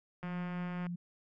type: tone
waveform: sine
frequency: 174.4 Hz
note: F3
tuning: 2 cents flat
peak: -36 dBFS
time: 0.23-0.96 s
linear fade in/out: 10 ms
type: click train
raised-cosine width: 0.5 ms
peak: -31 dBFS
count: 115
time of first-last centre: 0.23-0.867 s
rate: 179 Hz
effects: none